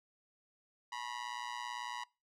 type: tone with amplitude modulation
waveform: sawtooth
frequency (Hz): 971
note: B5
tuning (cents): -30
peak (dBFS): -32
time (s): 0.92-2.04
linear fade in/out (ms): 5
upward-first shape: sine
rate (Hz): 118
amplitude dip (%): 95
effects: noise-tail reverb RT60 0.3 s tail -25 dB re dry + low-pass 6000 Hz 12 dB/octave